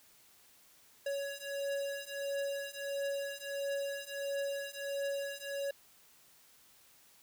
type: beating tone pair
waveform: square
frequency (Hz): 558 / 559.5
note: C#5 / C#5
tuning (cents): +11 / +16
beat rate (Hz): 1.5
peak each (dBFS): -40 / -39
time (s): 1.06-5.71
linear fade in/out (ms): 5
effects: white hiss -63 dBFS RMS until 7.22 s